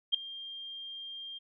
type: tone with ADSR envelope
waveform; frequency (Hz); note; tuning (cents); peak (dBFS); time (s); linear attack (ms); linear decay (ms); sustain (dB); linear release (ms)
sine; 3198; G7; +34; -20; 0.12-1.39; 24; 3; -20; 18
effects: none